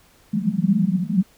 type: band-pass noise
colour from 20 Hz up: white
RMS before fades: -20 dBFS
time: 0.33-1.23 s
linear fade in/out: 10 ms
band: 170 to 210 Hz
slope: 96 dB/octave
effects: pink hiss -55 dBFS RMS until 1.37 s